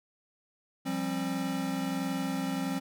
square chord, F suspended second, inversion none, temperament equal with one note detuned, 174.61 / 196 / 267 Hz, F3 / G3 / C4, 0 / 0 / +35 cents, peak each -37 / -37 / -33 dBFS, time 0.85-2.8 s, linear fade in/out 20 ms, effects none

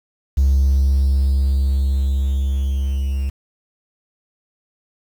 triangle tone with level ramp, 67.9 Hz, C#2, 35 cents flat, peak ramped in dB -8 to -16 dBFS, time 0.37-3.3 s, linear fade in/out 10 ms, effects tanh soft clip ceiling -7 dBFS + 7-bit

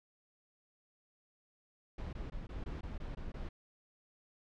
brown noise bursts, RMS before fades -42 dBFS, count 9, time 1.98-3.49 s, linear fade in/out 5 ms, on 150 ms, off 20 ms, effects low-pass 4000 Hz 12 dB/octave

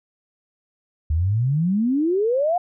sine exponential sweep, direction up, 73.42 to 733 Hz, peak -17 dBFS, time 1.1-2.58 s, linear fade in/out 5 ms, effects none

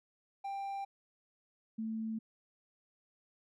triangle / sine tone pair in turn, 790 / 221.7 Hz, G5 / A3, +13 / +13 cents, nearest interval octave + minor seventh, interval 2200 cents, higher first, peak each -35 / -35 dBFS, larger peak neither, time 0.44-0.85 / 1.78-2.19 s, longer neither, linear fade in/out 10 ms, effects none

